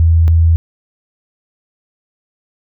sine tone pair in turn, 82.41 / 82.41 Hz, E2 / E2, 0 / 0 cents, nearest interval unison, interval 0 cents, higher neither, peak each -6 dBFS, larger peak neither, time 0-0.28 / 0.28-0.56 s, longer neither, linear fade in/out 0 ms, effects none

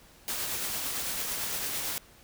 white noise with tremolo, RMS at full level -32 dBFS, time 0.28-1.98 s, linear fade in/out 0 ms, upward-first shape sine, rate 8.9 Hz, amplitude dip 25%, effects pink hiss -56 dBFS RMS until 2.23 s

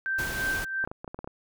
sine tone with tremolo, 1562 Hz, G6, 7 cents flat, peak -25 dBFS, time 0.06-0.85 s, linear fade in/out 0 ms, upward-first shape sine, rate 2.9 Hz, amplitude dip 60%
pink noise, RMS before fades -35 dBFS, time 0.18-0.65 s, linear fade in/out 10 ms
clicks, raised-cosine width 1 ms, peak -23 dBFS, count 9, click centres 0.841 / 0.875 / 0.915 / 1.045 / 1.078 / 1.145 / 1.19 / 1.244 / 1.275 s
effects none

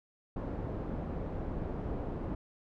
pink low-pass noise, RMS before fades -37 dBFS, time 0.36-2.35 s, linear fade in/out 5 ms, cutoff 630 Hz, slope 12 dB/octave, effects none

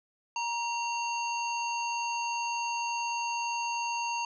harmonic tone with a mistuned harmonic, 917 Hz, A#5, 29 cents flat, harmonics 1 / 3 / 5 / 7, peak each -31 / -36 / -42 / -41 dBFS, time 0.36-4.25 s, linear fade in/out 2 ms, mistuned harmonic 1, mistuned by +46 cents, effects none

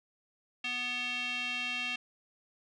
square tone with band-pass filter, 246.9 Hz, B3, in tune, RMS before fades -35 dBFS, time 0.64-1.96 s, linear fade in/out 5 ms, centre 2800 Hz, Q 4.8, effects resampled to 22050 Hz

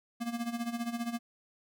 square tone with tremolo, 235 Hz, A#3, 14 cents sharp, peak -31 dBFS, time 0.2-1.19 s, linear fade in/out 20 ms, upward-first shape sine, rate 15 Hz, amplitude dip 75%, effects none

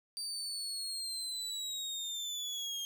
30% pulse linear sweep, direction down, 4663 to 3212 Hz, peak -34 dBFS, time 0.17-2.85 s, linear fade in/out 0 ms, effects none

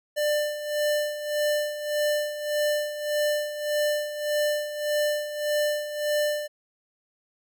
square tone with tremolo, 595 Hz, D5, 22 cents sharp, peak -22 dBFS, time 0.16-6.48 s, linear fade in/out 20 ms, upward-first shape sine, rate 1.7 Hz, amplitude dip 70%, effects none

